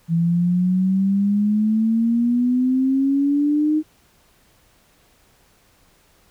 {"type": "exponential sweep", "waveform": "sine", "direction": "up", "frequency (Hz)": [164.81, 311.1], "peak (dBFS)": -15, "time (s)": [0.08, 3.83], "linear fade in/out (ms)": 50, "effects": ["pink hiss -57 dBFS RMS until 6.3 s"]}